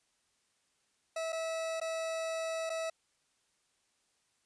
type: tone with dropouts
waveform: 40% pulse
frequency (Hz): 650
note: E5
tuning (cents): -24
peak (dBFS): -33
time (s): 1.16-2.9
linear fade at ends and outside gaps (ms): 5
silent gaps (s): 1.323-1.327 / 1.801-1.813 / 2.696-2.7
effects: white hiss -75 dBFS RMS until 4.45 s + resampled to 22050 Hz